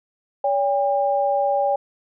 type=tone pair together; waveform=sine; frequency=567.8 / 803 Hz; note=C#5 / G5; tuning=+41 / +41 cents; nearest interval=tritone; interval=600 cents; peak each=-20 dBFS; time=0.44-1.76 s; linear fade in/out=5 ms; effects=none